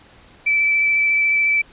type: tone with vibrato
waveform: sine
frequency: 2318 Hz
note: D7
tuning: 23 cents flat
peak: -14 dBFS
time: 0.46-1.62 s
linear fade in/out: 10 ms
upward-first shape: triangle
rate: 14 Hz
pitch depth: 15 cents each way
effects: pink hiss -48 dBFS RMS until 1.72 s + resampled to 8000 Hz